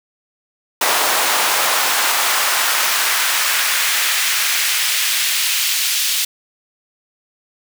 pink noise with high-pass filter sweep, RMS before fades -17 dBFS, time 0.81-6.25 s, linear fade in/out 5 ms, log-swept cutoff 690 to 3300 Hz, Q 1.1, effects none

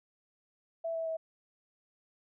sine tone with pitch steps, 661 / 653.8 / 646.6 Hz, E5 / E5 / E5, +5 / -14 / -34 cents, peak -32 dBFS, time 0.84-1.17 s, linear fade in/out 10 ms, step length 110 ms, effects none

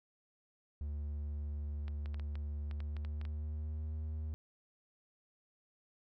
triangle tone with pitch glide, 73.4 to 77.41 Hz, D2 to D#2, 0 to -8 cents, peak -35 dBFS, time 0.81-4.34 s, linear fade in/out 0 ms, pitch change +92 cents, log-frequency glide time 2.68-3.95 s
clicks, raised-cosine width 0.3 ms, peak -35 dBFS, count 11, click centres 1.881 / 2.059 / 2.144 / 2.197 / 2.355 / 2.712 / 2.804 / 2.967 / 3.049 / 3.214 / 3.252 s
effects none

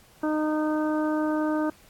harmonic tone, 307.2 Hz, D#4, 22 cents flat, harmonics 1 / 2 / 3 / 4 / 5, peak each -24 / -30 / -34 / -36 / -38 dBFS, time 0.23-1.7 s, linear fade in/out 5 ms, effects pink hiss -56 dBFS RMS until 1.89 s + AAC 64 kbps

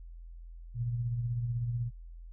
sine tone with tremolo, 119.4 Hz, A#2, 42 cents sharp, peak -28 dBFS, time 0.74-1.91 s, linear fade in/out 50 ms, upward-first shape triangle, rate 16 Hz, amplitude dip 50%, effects noise-tail reverb RT60 0.1 s tail -25 dB re dry + added 42 Hz sine -44 dBFS peak until 2.32 s

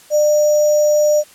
sine tone with sample-and-hold, 599 Hz, D5, 34 cents sharp, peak -10 dBFS, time 0.1-1.24 s, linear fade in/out 50 ms, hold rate 6300 Hz, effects white hiss -45 dBFS RMS until 1.34 s + low-pass 12000 Hz 12 dB/octave

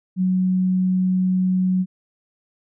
sine tone, 185 Hz, F#3, in tune, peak -16 dBFS, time 0.16-1.86 s, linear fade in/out 50 ms, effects none

